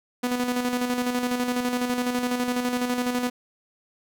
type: tone with tremolo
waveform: sawtooth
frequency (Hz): 246.9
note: B3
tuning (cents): 0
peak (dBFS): -18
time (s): 0.23-3.3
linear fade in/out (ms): 10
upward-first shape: square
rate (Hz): 12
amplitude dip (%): 45
effects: none